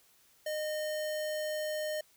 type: tone with sample-and-hold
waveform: sine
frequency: 613 Hz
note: D#5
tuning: 26 cents flat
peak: -32 dBFS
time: 0.46-2.01 s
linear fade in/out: 5 ms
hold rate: 2450 Hz
effects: white hiss -65 dBFS RMS until 2.16 s